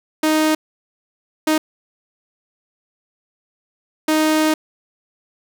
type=tone bursts at uneven times; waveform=sawtooth; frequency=311.1 Hz; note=D#4; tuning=in tune; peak=-10 dBFS; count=3; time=0.23-0.55 / 1.47-1.58 / 4.08-4.54 s; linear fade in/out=5 ms; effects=none